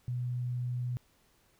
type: tone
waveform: sine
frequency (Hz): 123.47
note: B2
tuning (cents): 0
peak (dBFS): -31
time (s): 0.08-0.97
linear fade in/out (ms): 0
effects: pink hiss -68 dBFS RMS until 1.59 s